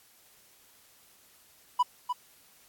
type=tone with echo; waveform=triangle; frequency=987.8 Hz; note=B5; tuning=in tune; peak=-18 dBFS; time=1.79-1.83 s; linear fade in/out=10 ms; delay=300 ms; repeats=1; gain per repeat=-7 dB; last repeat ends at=2.13 s; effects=white hiss -60 dBFS RMS until 2.68 s + AAC 64 kbps